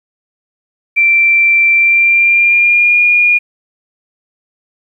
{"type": "tone with pitch glide", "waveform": "sine", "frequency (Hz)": [2349, 2429], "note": ["D7", "D#7"], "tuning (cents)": [0, -42], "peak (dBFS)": -6, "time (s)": [0.96, 3.39], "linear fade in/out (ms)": 20, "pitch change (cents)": 58, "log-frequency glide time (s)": [1.74, 3.01], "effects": ["8-bit"]}